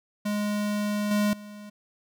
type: tone with level steps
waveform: square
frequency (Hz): 207.7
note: G#3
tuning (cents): 0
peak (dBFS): -26 / -22 / -41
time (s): 0.25-1.7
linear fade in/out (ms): 10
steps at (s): 1.11 / 1.33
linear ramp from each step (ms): 2
effects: none